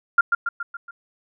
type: tone with echo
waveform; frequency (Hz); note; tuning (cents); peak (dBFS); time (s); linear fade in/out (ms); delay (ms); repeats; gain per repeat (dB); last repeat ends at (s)
sine; 1396.9; F6; 0; -10; 0.18-0.21; 5; 140; 5; -5; 0.91
effects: none